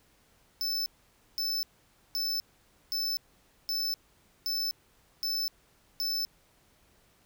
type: tone bursts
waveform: square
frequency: 5274 Hz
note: E8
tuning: in tune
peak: -29 dBFS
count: 8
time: 0.61-6.25 s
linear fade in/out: 0 ms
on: 250 ms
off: 520 ms
effects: pink hiss -65 dBFS RMS until 7.25 s